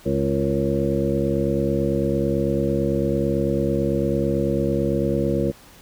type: harmonic tone with a mistuned harmonic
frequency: 69 Hz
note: C#2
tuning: 7 cents flat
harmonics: 1 / 2 / 3 / 4 / 5 / 7 / 8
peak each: -30 / -26 / -25 / -29 / -25 / -26 / -27 dBFS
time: 0.05-5.52 s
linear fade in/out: 20 ms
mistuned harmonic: 7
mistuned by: -44 cents
effects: pink hiss -48 dBFS RMS until 5.81 s